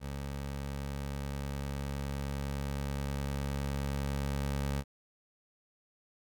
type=tone with level ramp; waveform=20% pulse; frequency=69.7 Hz; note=C#2; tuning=10 cents sharp; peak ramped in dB=-32 to -26 dBFS; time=0-4.84 s; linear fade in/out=50 ms; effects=none